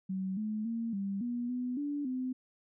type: tone with pitch steps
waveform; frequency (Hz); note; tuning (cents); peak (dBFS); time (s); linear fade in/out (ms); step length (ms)
sine; 189.4 / 214.6 / 229.6 / 197.3 / 241 / 248.8 / 289.2 / 255.9; F#3 / A3 / A#3 / G3 / B3 / B3 / D4 / C4; +41 / -43 / -26 / +11 / -42 / +13 / -27 / -38; -32; 0.09-2.33; 10; 280
effects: none